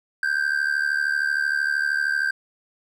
triangle tone with amplitude modulation, 1568 Hz, G6, in tune, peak -15 dBFS, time 0.23-2.31 s, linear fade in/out 2 ms, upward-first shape sine, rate 73 Hz, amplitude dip 80%, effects none

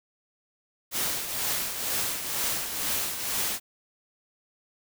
white noise with tremolo, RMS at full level -27 dBFS, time 0.91-3.6 s, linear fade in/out 50 ms, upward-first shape triangle, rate 2.1 Hz, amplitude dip 60%, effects none

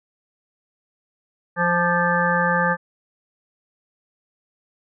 harmonic tone with a mistuned harmonic, 174.61 Hz, F3, in tune, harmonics 1 / 3 / 5 / 7 / 9 / 10, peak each -24 / -24 / -24 / -24 / -24 / -24 dBFS, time 1.56-2.77 s, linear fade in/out 50 ms, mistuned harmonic 7, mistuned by -36 cents, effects none

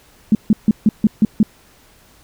sine tone bursts, 214.1 Hz, A3, 47 cents flat, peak -7 dBFS, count 7, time 0.32-1.43 s, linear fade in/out 2 ms, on 30 ms, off 150 ms, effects pink hiss -50 dBFS RMS until 2.23 s

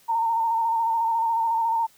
sine tone with vibrato, 912 Hz, A#5, 38 cents flat, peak -20 dBFS, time 0.08-1.87 s, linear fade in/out 20 ms, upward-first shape square, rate 14 Hz, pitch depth 28 cents each way, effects white hiss -57 dBFS RMS until 1.97 s

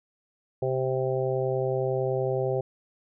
harmonic tone, 130.81 Hz, C3, in tune, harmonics 1 / 3 / 4 / 5 / 6, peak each -30 / -28 / -29 / -34 / -37 dBFS, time 0.62-2.61 s, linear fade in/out 5 ms, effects none

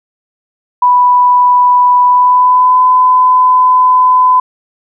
sine tone with pitch glide, 987.8 to 1009.7 Hz, B5 to B5, 0 to +38 cents, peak -4 dBFS, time 0.82-4.4 s, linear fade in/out 5 ms, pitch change +38 cents, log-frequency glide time 2.04-2.8 s, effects none

